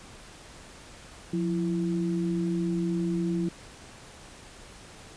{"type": "tone pair together", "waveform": "sine", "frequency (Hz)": [177, 333.9], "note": ["F3", "E4"], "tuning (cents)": [23, 22], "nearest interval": "major seventh", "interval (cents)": 1099, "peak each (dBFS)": [-27, -29], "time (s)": [1.33, 3.49], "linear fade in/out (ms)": 5, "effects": ["pink hiss -48 dBFS RMS until 5.16 s", "resampled to 22050 Hz"]}